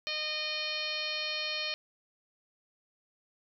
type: harmonic tone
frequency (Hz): 613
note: D#5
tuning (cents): -26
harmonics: 1 / 2 / 3 / 4 / 5 / 6 / 7 / 8 / 9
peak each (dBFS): -43 / -47 / -44 / -37 / -39 / -43 / -37 / -46 / -45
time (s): 0.07-1.74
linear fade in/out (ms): 0
effects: none